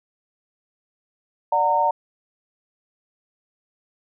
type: chord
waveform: sine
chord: D augmented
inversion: none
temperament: just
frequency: 587.3 / 734.2 / 917.7 Hz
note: D5 / F#5 / A#5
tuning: 0 / -14 / -27 cents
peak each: -24 / -23 / -18 dBFS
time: 1.52-1.91 s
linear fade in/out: 5 ms
effects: none